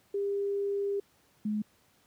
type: tone pair in turn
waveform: sine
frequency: 400.7 / 211.7 Hz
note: G4 / G#3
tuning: +38 / +33 cents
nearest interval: major seventh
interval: 1105 cents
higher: first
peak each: -28 dBFS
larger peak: neither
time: 0.14-1 / 1.45-1.62 s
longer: first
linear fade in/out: 5 ms
effects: pink hiss -66 dBFS RMS until 2.06 s + high-pass 80 Hz 12 dB/octave